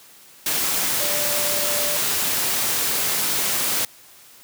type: tone in noise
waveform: sine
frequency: 587.3 Hz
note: D5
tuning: in tune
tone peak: -29 dBFS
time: 1-1.97 s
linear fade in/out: 2 ms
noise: white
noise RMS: -22 dBFS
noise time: 0.46-3.85 s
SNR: -10 dB
effects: white hiss -48 dBFS RMS until 4.43 s + high-pass 100 Hz 12 dB/octave